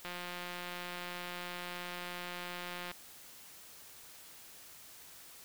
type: click train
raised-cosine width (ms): 0.3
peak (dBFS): -26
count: 508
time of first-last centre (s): 0.05-2.914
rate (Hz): 177
effects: white hiss -54 dBFS RMS until 5.44 s